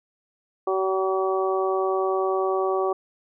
harmonic tone, 190 Hz, F#3, 46 cents sharp, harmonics 2 / 3 / 4 / 5 / 6, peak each -23 / -29 / -28 / -37 / -29 dBFS, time 0.67-2.93 s, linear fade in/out 5 ms, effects none

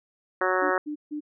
harmonic tone, 185 Hz, F#3, in tune, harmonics 2 / 3 / 4 / 5 / 6 / 7 / 8 / 9 / 10, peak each -28 / -28 / -32 / -33 / -30 / -30 / -31 / -32 / -34 dBFS, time 0.41-0.78 s, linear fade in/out 2 ms
sine tone bursts, 298.5 Hz, D4, 28 cents sharp, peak -29 dBFS, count 3, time 0.61-1.207 s, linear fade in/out 20 ms, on 99 ms, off 150 ms
effects none

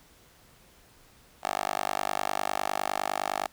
10% pulse tone with high-pass filter, 49.84 Hz, G1, 29 cents sharp, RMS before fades -31 dBFS, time 1.43-3.47 s, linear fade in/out 10 ms, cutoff 740 Hz, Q 2.3, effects pink hiss -58 dBFS RMS until 3.52 s

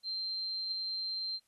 sine tone, 4145 Hz, C8, 17 cents flat, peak -34 dBFS, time 0.03-1.4 s, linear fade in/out 50 ms, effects white hiss -75 dBFS RMS until 1.47 s + AAC 32 kbps

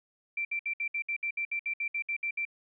sine tone bursts, 2349 Hz, D7, in tune, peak -29 dBFS, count 15, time 0.37-2.452 s, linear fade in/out 5 ms, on 80 ms, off 63 ms, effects none

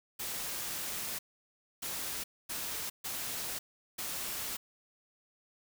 white noise bursts at uneven times, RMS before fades -38 dBFS, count 5, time 0.19-1.19 / 1.82-2.24 / 2.49-2.9 / 3.04-3.59 / 3.98-4.57 s, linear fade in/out 10 ms, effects none

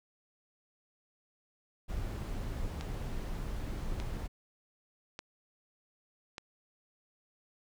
brown noise, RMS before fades -37 dBFS, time 1.88-4.28 s, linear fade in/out 20 ms
click train, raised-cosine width 0.2 ms, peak -24 dBFS, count 4, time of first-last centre 2.81-6.381 s, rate 0.84 Hz
effects none

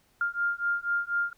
sine beating tone pair, 1400 / 1404.1 Hz, F6 / F6, +4 / +9 cents, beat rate 4.1 Hz, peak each -29 dBFS, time 0.21-1.33 s, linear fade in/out 2 ms, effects pink hiss -66 dBFS RMS until 1.37 s

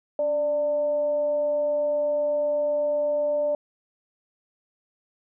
sine tone with frequency modulation, 590 Hz, D5, 8 cents sharp, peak -21 dBFS, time 0.19-3.55 s, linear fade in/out 2 ms, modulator 308 Hz, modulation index 0.21, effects none

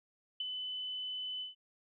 sine tone with ADSR envelope, 3013 Hz, F#7, 31 cents sharp, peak -32 dBFS, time 0.4-1.55 s, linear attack 5 ms, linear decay 21 ms, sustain -5 dB, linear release 140 ms, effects none

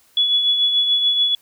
sine tone with tremolo, 3400 Hz, G#7, 40 cents sharp, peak -12 dBFS, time 0.17-1.35 s, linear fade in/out 2 ms, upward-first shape triangle, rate 6.9 Hz, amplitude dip 50%, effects white hiss -56 dBFS RMS until 1.41 s

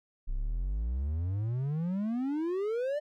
triangle exponential sweep, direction up, 30.19 to 609 Hz, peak -27 dBFS, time 0.27-3 s, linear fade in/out 20 ms, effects none

